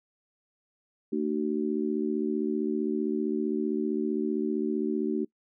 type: harmonic tone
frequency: 75.4 Hz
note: D2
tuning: 46 cents sharp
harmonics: 3 / 4 / 5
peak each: -30 / -30 / -30 dBFS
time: 1.12-5.25 s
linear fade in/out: 10 ms
effects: noise-tail reverb RT60 0.1 s tail -23 dB re dry